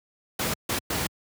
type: noise bursts at uneven times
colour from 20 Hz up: pink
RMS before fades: -27 dBFS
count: 3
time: 0.39-0.54 / 0.69-0.79 / 0.9-1.07 s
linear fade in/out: 5 ms
effects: high-pass 80 Hz 12 dB/octave